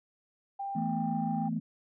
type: tone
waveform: sine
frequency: 792 Hz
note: G5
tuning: 18 cents sharp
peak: -33 dBFS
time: 0.59-1.49 s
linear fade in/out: 10 ms
type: chord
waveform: sine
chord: E suspended fourth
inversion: none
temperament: equal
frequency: 164.81 / 220 / 246.9 Hz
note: E3 / A3 / B3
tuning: 0 / 0 / 0 cents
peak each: -34 / -32 / -35 dBFS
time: 0.75-1.6 s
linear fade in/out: 10 ms
effects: tanh soft clip ceiling -19 dBFS